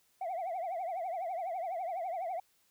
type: tone with vibrato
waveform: sine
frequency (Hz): 711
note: F5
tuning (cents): +31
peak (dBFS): -32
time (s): 0.21-2.4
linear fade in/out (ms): 5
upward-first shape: triangle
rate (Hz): 12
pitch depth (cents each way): 180
effects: tanh soft clip ceiling -32 dBFS + white hiss -71 dBFS RMS until 2.7 s